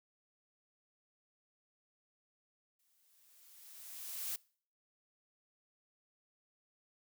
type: noise with exponential growth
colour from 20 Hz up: blue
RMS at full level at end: -38 dBFS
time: 2.79-4.36 s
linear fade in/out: 5 ms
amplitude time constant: 340 ms
effects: noise-tail reverb RT60 0.5 s tail -24 dB re dry